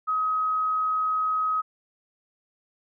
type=tone; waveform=sine; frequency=1267 Hz; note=D#6; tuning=31 cents sharp; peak=-22 dBFS; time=0.07-1.62 s; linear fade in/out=20 ms; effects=none